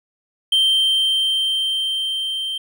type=tone with level ramp; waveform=triangle; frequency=3136 Hz; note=G7; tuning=in tune; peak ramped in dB=-11 to -21 dBFS; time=0.52-2.58 s; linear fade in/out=5 ms; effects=none